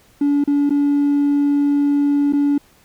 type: tone with dropouts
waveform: triangle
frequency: 286.5 Hz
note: D4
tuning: 43 cents flat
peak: -10 dBFS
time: 0.21-2.58 s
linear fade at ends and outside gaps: 5 ms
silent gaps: 0.44-0.475 / 0.695-0.705 / 2.325-2.333 s
effects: tanh soft clip ceiling -9 dBFS + pink hiss -53 dBFS RMS until 2.84 s